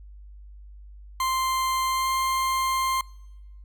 40% pulse tone with pitch glide, 1046.5 to 1053.2 Hz, C6 to C6, 0 to +11 cents, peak -22 dBFS, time 1.2-3.01 s, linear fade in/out 2 ms, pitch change +11 cents, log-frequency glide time 1.87-2.09 s, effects noise-tail reverb RT60 1.0 s tail -25 dB re dry + added 50 Hz sine -42 dBFS peak until 3.64 s

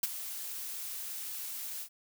blue noise with ADSR envelope, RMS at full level -27 dBFS, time 0.03-1.89 s, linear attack 4 ms, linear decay 28 ms, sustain -13 dB, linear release 76 ms, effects none

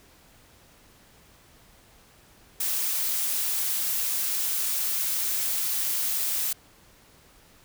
blue noise, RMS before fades -27 dBFS, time 2.6-6.53 s, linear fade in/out 5 ms, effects pink hiss -56 dBFS RMS until 7.64 s

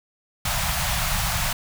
pink band-stop noise, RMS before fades -24 dBFS, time 0.45-1.53 s, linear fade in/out 5 ms, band 180 to 630 Hz, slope 48 dB/octave, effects none

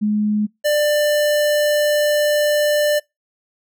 sine / square tone pair in turn, 210.5 / 593.8 Hz, G#3 / D5, +24 / +19 cents, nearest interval octave + tritone, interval 1795 cents, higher second, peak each -15 dBFS, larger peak neither, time 0.01-0.47 / 0.64-3 s, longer second, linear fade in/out 20 ms, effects noise-tail reverb RT60 0.2 s tail -26 dB re dry

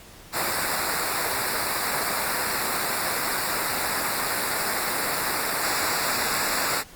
pink noise with comb filter, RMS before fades -25 dBFS, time 0.32-6.84 s, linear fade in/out 50 ms, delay 0.32 ms, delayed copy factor -1, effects pink hiss -47 dBFS RMS until 6.95 s + Opus 48 kbps

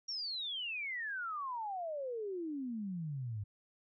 sine exponential sweep, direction down, 5670 to 98.8 Hz, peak -37 dBFS, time 0.08-3.44 s, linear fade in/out 10 ms, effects none

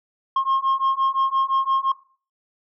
sine beating tone pair, 1070 / 1075.8 Hz, C6 / C6, +38 / +48 cents, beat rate 5.8 Hz, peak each -19 dBFS, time 0.36-1.92 s, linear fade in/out 5 ms, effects noise-tail reverb RT60 0.4 s tail -19 dB re dry + tanh soft clip ceiling -15 dBFS

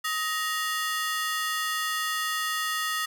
sawtooth ring-modulated tone, 1568 Hz, G6, in tune, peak -20 dBFS, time 0.04-3.06 s, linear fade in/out 10 ms, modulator 304 Hz, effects none

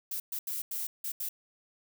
violet noise bursts at uneven times, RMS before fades -35 dBFS, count 6, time 0.11-0.2 / 0.32-0.39 / 0.47-0.62 / 0.71-0.87 / 1.04-1.12 / 1.2-1.29 s, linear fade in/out 5 ms, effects none

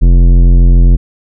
sine tone with tanh clipping, 43.65 Hz, F1, in tune, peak -4 dBFS, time 0.01-0.97 s, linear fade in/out 20 ms, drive 14 dB, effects none

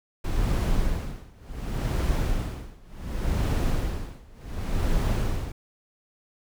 brown noise with tremolo, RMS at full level -23 dBFS, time 0.24-5.52 s, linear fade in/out 5 ms, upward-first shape sine, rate 0.68 Hz, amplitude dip 95%, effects none

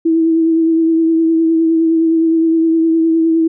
sine tone with vibrato, 326.2 Hz, E4, 18 cents flat, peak -9 dBFS, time 0.05-3.48 s, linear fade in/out 10 ms, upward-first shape triangle, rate 9.7 Hz, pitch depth 27 cents each way, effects none

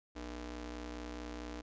sawtooth ring-modulated tone, 179.4 Hz, F3, 47 cents sharp, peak -35 dBFS, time 0.15-1.62 s, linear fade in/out 20 ms, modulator 122 Hz, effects resampled to 16000 Hz

